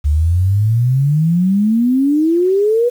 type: exponential sweep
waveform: sine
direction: up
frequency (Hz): 71 to 493.9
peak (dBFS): -10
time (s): 0.04-2.9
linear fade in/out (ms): 20
effects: 7-bit